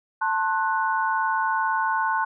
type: chord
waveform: sine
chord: F# diminished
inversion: first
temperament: just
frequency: 888 / 1065.6 / 1480 Hz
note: A5 / C6 / F#6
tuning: +16 / +31 / 0 cents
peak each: -24 / -26 / -26 dBFS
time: 0.21-2.25 s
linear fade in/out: 10 ms
effects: none